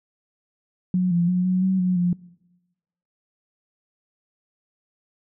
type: tone with pitch steps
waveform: sine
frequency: 182.3 / 172.4 / 180.9 / 184.1 / 188.6 / 182.2 / 176.6 Hz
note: F#3 / F3 / F#3 / F#3 / F#3 / F#3 / F3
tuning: -25 / -22 / -39 / -8 / +33 / -26 / +20 cents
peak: -17 dBFS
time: 0.94-2.13 s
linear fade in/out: 2 ms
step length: 170 ms
effects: noise-tail reverb RT60 1.0 s tail -22 dB re dry